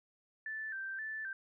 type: tone with vibrato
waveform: sine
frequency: 1658 Hz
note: G#6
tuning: 3 cents flat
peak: -38 dBFS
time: 0.46-1.33 s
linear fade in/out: 2 ms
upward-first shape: square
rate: 1.9 Hz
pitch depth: 99 cents each way
effects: none